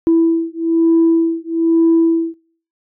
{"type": "beating tone pair", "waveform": "sine", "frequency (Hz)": [329.6, 330.7], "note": ["E4", "E4"], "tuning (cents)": [0, 6], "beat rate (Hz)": 1.1, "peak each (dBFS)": -13, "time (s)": [0.07, 2.34], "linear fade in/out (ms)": 0, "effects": ["noise-tail reverb RT60 0.5 s tail -23 dB re dry", "tanh soft clip ceiling -5 dBFS"]}